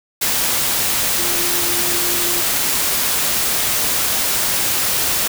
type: tone in noise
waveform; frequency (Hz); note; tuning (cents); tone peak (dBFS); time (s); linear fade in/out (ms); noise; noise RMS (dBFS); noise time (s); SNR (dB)
sine; 349.2; F4; 0; -28; 1.18-2.42; 10; white; -18; 0.21-5.28; -13
effects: none